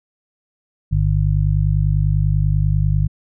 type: harmonic tone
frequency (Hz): 50.1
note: G1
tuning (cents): +38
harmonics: 1 / 2 / 3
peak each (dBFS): -18 / -18 / -18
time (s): 0.91-3.08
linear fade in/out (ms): 20
effects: none